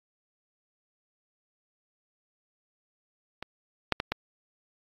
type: clicks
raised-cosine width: 0.3 ms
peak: -20 / -7 / -12 / -11 dBFS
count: 4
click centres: 3.426 / 3.923 / 4.001 / 4.12 s
effects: AAC 32 kbps